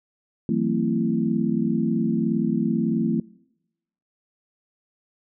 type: tone cluster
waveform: sine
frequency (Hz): 163.1 / 186.1 / 224.9 / 262.7 / 334.2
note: E3 / F#3 / A3 / C4 / E4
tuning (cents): -18 / +10 / +38 / +7 / +24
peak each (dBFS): -28 / -27 / -22 / -28 / -28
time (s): 0.49-3.2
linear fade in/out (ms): 2
effects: noise-tail reverb RT60 0.9 s tail -24 dB re dry